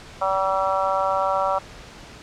harmonic tone, 191.7 Hz, G3, 38 cents flat, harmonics 3 / 4 / 5 / 6 / 7, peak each -24 / -25 / -26 / -27 / -27 dBFS, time 0.21-1.59 s, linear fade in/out 10 ms, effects pink hiss -42 dBFS RMS until 2.22 s + low-pass 6000 Hz 12 dB/octave

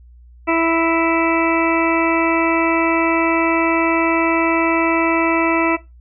harmonic tone, 330 Hz, E4, 2 cents sharp, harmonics 1 / 2 / 3 / 4 / 6 / 7 / 8, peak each -17 / -20 / -22 / -23 / -25 / -25 / -26 dBFS, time 0.47-5.77 s, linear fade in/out 20 ms, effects noise-tail reverb RT60 0.2 s tail -17 dB re dry + added 60 Hz sine -41 dBFS peak until 6 s

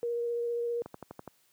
sine tone with vibrato, 472.8 Hz, A#4, 24 cents sharp, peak -29 dBFS, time 0.03-0.82 s, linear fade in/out 0 ms, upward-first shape triangle, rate 15 Hz, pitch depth 13 cents each way
click train, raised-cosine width 1 ms, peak -27 dBFS, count 6, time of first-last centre 0.86-1.277 s, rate 12 Hz
effects white hiss -68 dBFS RMS until 1.52 s + high-pass 100 Hz 12 dB/octave

